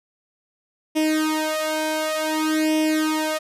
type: tone with flanger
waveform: sawtooth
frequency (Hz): 311.5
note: D#4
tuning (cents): +2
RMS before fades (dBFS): -22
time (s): 0.95-3.39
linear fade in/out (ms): 20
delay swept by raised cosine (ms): 0.35 to 1.95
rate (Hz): 0.55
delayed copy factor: +0.95
effects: resampled to 32000 Hz